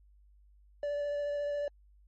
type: tone with vibrato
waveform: triangle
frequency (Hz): 580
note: D5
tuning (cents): -22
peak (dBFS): -29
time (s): 0.83-1.68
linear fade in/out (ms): 2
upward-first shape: sine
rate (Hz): 14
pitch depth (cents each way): 11
effects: added 50 Hz sine -58 dBFS peak until 2.07 s + MP3 32 kbps